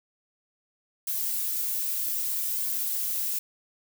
violet noise with flanger, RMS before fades -29 dBFS, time 1.07-3.39 s, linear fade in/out 5 ms, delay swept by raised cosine 1.8 to 5.1 ms, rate 0.63 Hz, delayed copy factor +0.7, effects none

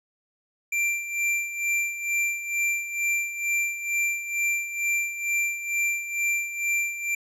square tone with tremolo, 2361 Hz, D7, 9 cents sharp, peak -22 dBFS, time 0.72-7.15 s, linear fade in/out 5 ms, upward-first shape sine, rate 2.2 Hz, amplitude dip 70%, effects low-pass 11000 Hz 12 dB/octave

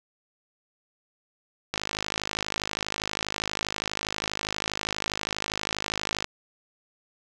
click train, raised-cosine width 0.2 ms, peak -10 dBFS, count 237, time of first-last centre 1.74-6.244 s, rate 52.4 Hz, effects none

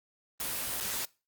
white noise with dropouts, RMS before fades -34 dBFS, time 0.4-1.05 s, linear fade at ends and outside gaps 0 ms, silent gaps 0.801-0.808 s, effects noise-tail reverb RT60 0.3 s tail -22 dB re dry + Opus 24 kbps

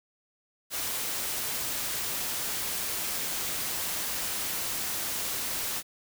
white noise, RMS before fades -32 dBFS, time 0.7-5.83 s, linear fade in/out 50 ms, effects none

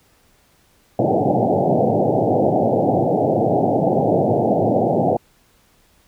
white band-pass noise, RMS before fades -17 dBFS, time 0.99-5.17 s, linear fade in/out 2 ms, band 100 to 800 Hz, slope 96 dB/octave, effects pink hiss -57 dBFS RMS until 6.07 s

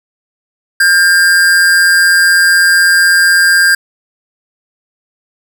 square tone with amplitude modulation, 1600 Hz, G6, 35 cents sharp, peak -4 dBFS, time 0.8-3.75 s, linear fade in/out 5 ms, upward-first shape sine, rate 176 Hz, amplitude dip 50%, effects none

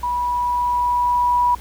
sine tone with level ramp, 976 Hz, B5, 21 cents flat, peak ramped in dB -19 to -13 dBFS, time 0.03-1.55 s, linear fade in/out 5 ms, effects added 60 Hz sine -35 dBFS peak until 1.6 s + pink hiss -43 dBFS RMS until 1.6 s

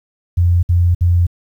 sine tone bursts, 87.31 Hz, F2, in tune, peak -9 dBFS, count 3, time 0.37-1.268 s, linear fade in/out 10 ms, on 260 ms, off 59 ms, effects 8-bit

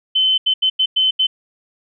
sine tone bursts at uneven times, 3058 Hz, G7, 44 cents flat, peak -12 dBFS, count 6, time 0.15-0.38 / 0.46-0.54 / 0.62-0.7 / 0.79-0.86 / 0.96-1.11 / 1.19-1.27 s, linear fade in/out 10 ms, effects none

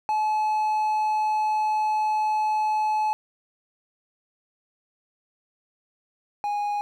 triangle tone pair in turn, 858 / 825.6 Hz, A5 / G#5, -44 / -10 cents, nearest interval minor second, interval 66 cents, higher first, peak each -19 / -22 dBFS, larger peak first, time 0.09-3.13 / 6.44-6.81 s, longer first, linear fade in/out 0 ms, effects none

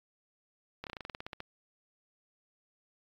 slowing click train, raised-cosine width 0.3 ms, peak -24 dBFS, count 13, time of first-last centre 0.84-1.404 s, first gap 28 ms, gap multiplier 1.09, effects AAC 64 kbps

